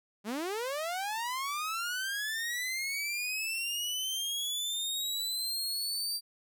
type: linear sweep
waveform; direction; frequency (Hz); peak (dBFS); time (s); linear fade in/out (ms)
sawtooth; up; 192.6 to 4699; -29; 0.24-6.21; 50
effects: none